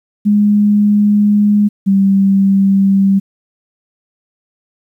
sine tone pair in turn, 207 / 195.38 Hz, G#3 / G3, -5 / -5 cents, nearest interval minor second, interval 100 cents, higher first, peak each -7 dBFS, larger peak neither, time 0.25-1.69 / 1.86-3.2 s, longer first, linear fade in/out 20 ms, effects 8-bit

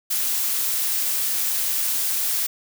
blue noise, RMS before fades -23 dBFS, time 0.1-2.47 s, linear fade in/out 10 ms, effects none

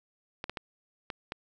clicks, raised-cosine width 0.3 ms, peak -19 dBFS, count 5, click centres 0.441 / 0.496 / 0.572 / 1.102 / 1.321 s, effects none

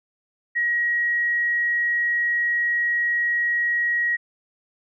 sine tone, 1900 Hz, A#6, 33 cents sharp, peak -19 dBFS, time 0.55-4.17 s, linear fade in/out 20 ms, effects none

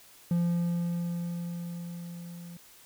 triangle tone with level ramp, 172.3 Hz, F3, 23 cents flat, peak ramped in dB -21 to -40 dBFS, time 0.31-2.57 s, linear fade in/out 2 ms, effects white hiss -55 dBFS RMS until 2.85 s

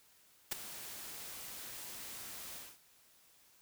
white noise with ADSR envelope, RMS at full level -33 dBFS, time 0.51-2.79 s, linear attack 11 ms, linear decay 11 ms, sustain -14 dB, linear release 230 ms, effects white hiss -66 dBFS RMS until 3.61 s

